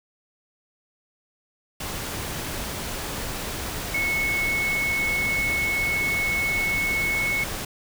sine tone in noise, 2200 Hz, C#7, 14 cents flat, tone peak -22 dBFS, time 3.94-7.44 s, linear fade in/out 5 ms, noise pink, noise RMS -31 dBFS, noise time 1.8-7.65 s, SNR +6 dB, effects none

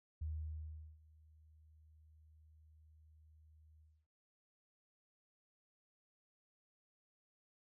sine tone with ADSR envelope, 77.78 Hz, D#2, in tune, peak -38 dBFS, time 0.21-4.07 s, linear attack 9 ms, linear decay 760 ms, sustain -24 dB, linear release 260 ms, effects none

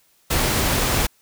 pink noise, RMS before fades -20 dBFS, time 0.3-1.07 s, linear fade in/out 10 ms, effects white hiss -60 dBFS RMS until 1.21 s

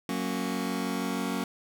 sawtooth chord, F# major, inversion none, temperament just, 185 / 231.2 / 277.5 Hz, F#3 / A#3 / C#4, 0 / -14 / +2 cents, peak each -29 dBFS, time 0.09-1.44 s, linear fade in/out 2 ms, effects none

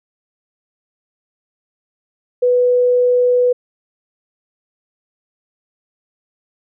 sine tone, 493.9 Hz, B4, in tune, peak -10 dBFS, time 2.42-3.53 s, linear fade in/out 10 ms, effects none

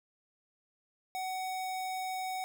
square tone, 749 Hz, F#5, 21 cents sharp, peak -35 dBFS, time 1.15-2.44 s, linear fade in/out 0 ms, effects none

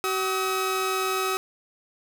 sawtooth tone pair together, 379.4 / 1276 Hz, F#4 / D#6, +43 / +43 cents, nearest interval octave + major sixth, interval 2100 cents, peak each -23 dBFS, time 0.04-1.37 s, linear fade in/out 0 ms, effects none

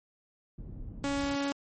pink low-pass noise, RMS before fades -42 dBFS, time 0.58-1.36 s, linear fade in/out 5 ms, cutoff 190 Hz, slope 12 dB/octave
sawtooth tone, 280.5 Hz, C#4, 21 cents sharp, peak -25 dBFS, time 1.04-1.52 s, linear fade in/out 0 ms
effects MP3 32 kbps

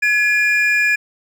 triangle tone pair together, 1692.4 / 2408 Hz, G#6 / D7, +32 / +43 cents, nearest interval tritone, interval 611 cents, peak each -14 dBFS, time 0.02-0.96 s, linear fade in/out 10 ms, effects none

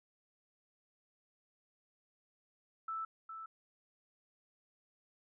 sine tone with echo, 1318.5 Hz, E6, in tune, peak -37 dBFS, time 2.88-3.05 s, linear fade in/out 5 ms, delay 410 ms, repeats 1, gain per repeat -7 dB, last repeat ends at 3.46 s, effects none

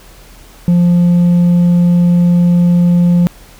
triangle tone with hard clipping, 174.61 Hz, F3, in tune, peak -5 dBFS, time 0.68-3.27 s, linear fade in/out 0 ms, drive 1 dB, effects added 41 Hz sine -39 dBFS peak until 3.59 s + pink hiss -41 dBFS RMS until 3.59 s

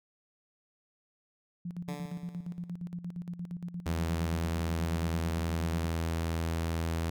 sine tone with tremolo, 174.61 Hz, F3, in tune, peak -34 dBFS, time 1.65-5.86 s, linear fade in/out 5 ms, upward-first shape square, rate 8.6 Hz, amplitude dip 70%
10% pulse tone with exponential decay, 145.6 Hz, D3, 15 cents flat, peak -29 dBFS, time 1.88-2.76 s, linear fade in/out 5 ms, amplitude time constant 190 ms
sawtooth tone, 82.41 Hz, E2, in tune, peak -26 dBFS, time 3.86-7.1 s, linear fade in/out 5 ms
effects none

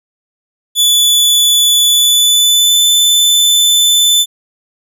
sawtooth tone with pitch glide, 3461 to 3519 Hz, A7 to A7, -29 to 0 cents, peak -4 dBFS, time 0.75-4.26 s, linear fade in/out 50 ms, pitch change +29 cents, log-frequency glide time 1.86-2.85 s, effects none

